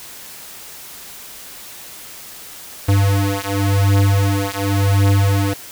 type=beating tone pair; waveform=square; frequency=98.7 / 99.61 Hz; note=G2 / G2; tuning=+12 / +28 cents; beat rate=0.91 Hz; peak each=-17 dBFS; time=2.88-5.54 s; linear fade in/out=10 ms; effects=white hiss -36 dBFS RMS until 5.71 s